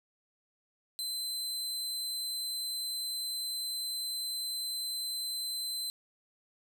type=tone; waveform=sawtooth; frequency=4065 Hz; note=B7; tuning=49 cents sharp; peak=-31 dBFS; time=0.99-5.9 s; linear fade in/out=0 ms; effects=none